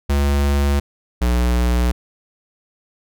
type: tone pair in turn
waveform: square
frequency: 70.8 / 60.56 Hz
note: C#2 / B1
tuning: +37 / -33 cents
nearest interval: minor third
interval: 270 cents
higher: first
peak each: -15 dBFS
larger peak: neither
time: 0.09-0.8 / 1.21-1.92 s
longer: neither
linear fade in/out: 10 ms
effects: none